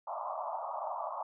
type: band-pass noise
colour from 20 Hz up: pink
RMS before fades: -38 dBFS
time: 0.07-1.23 s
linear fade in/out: 5 ms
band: 600 to 1200 Hz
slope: 96 dB/octave
effects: none